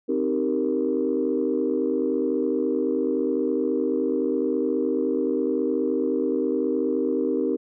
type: chord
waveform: sine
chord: C minor seventh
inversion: none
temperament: equal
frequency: 261.6 / 311.1 / 392 / 466.2 Hz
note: C4 / Eb4 / G4 / Bb4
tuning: 0 / 0 / 0 / 0 cents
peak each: -26 dBFS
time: 0.08-7.57 s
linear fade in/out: 20 ms
effects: tanh soft clip ceiling -12 dBFS